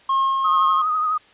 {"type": "tone with tremolo", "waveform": "triangle", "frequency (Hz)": 1076, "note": "C6", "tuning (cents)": 48, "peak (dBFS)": -14, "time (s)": [0.09, 0.82], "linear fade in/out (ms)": 5, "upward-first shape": "sine", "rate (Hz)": 2.4, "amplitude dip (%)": 30}
{"type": "tone with vibrato", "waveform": "sine", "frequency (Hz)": 1249, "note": "D#6", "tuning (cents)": 6, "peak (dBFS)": -18, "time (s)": [0.44, 1.18], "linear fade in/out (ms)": 10, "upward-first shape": "triangle", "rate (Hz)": 12, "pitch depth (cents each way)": 47}
{"effects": ["white hiss -51 dBFS RMS until 1.33 s", "resampled to 8000 Hz"]}